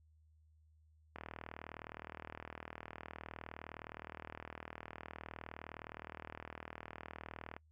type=click train; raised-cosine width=0.5 ms; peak=-30 dBFS; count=254; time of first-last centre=1.16-7.565 s; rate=39.5 Hz; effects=noise-tail reverb RT60 0.1 s tail -26 dB re dry + added 78 Hz sine -65 dBFS peak until 7.71 s